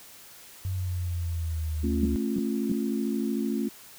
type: linear sweep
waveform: sine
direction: down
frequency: 94.4 to 71 Hz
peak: -27 dBFS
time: 0.65-2.16 s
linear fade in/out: 0 ms
type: chord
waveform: sine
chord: A augmented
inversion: none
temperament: equal with one note detuned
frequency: 220 / 273.2 / 349.2 Hz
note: A3 / C#4 / E#4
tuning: 0 / -25 / 0 cents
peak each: -28 / -30 / -33 dBFS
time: 1.83-3.69 s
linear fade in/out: 10 ms
type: tone bursts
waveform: sine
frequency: 206.4 Hz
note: G#3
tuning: 10 cents flat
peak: -22 dBFS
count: 3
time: 2.03-2.719 s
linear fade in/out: 2 ms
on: 23 ms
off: 310 ms
effects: white hiss -49 dBFS RMS until 3.98 s